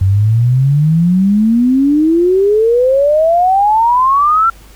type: exponential sweep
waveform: sine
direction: up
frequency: 92.5 to 1370 Hz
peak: -7 dBFS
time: 0.01-4.5 s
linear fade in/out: 5 ms
effects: added 50 Hz sine -37 dBFS peak until 4.75 s + pink hiss -43 dBFS RMS until 4.75 s